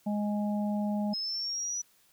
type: harmonic tone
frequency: 207.7 Hz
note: G#3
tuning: in tune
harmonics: 1 / 3 / 4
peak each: -28 / -38 / -40 dBFS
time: 0.06-1.14 s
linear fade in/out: 10 ms
type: linear sweep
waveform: sine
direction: up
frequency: 5120 to 5920 Hz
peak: -31 dBFS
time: 1.13-1.82 s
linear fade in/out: 10 ms
effects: white hiss -65 dBFS RMS until 2.12 s